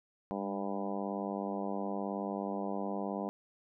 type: harmonic tone with a mistuned harmonic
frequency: 99 Hz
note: G2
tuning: 18 cents sharp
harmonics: 2 / 3 / 4 / 5 / 6 / 7 / 8 / 9 / 10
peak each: -38 / -42 / -43 / -43 / -43 / -43 / -44 / -48 / -47 dBFS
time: 0.31-3.29 s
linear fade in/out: 0 ms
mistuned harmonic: 2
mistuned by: +25 cents
effects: none